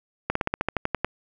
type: slowing click train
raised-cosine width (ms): 0.5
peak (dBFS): -8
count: 11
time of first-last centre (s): 0.3-1.046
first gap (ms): 54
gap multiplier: 1.07
effects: none